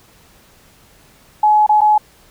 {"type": "tone with dropouts", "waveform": "sine", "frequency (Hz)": 848, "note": "G#5", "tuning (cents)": 36, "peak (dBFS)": -8, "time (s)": [1.43, 1.98], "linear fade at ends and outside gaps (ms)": 5, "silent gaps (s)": [[1.665, 1.692], [1.808, 1.815]], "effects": ["pink hiss -49 dBFS RMS until 2.3 s"]}